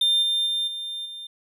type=tone with level steps; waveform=triangle; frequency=3600 Hz; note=A7; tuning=39 cents sharp; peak=-16 / -19 / -21 / -28 / -33 dBFS; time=0.01-1.27 s; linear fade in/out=5 ms; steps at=0.22 / 0.46 / 0.67 / 1.05 s; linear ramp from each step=10 ms; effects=none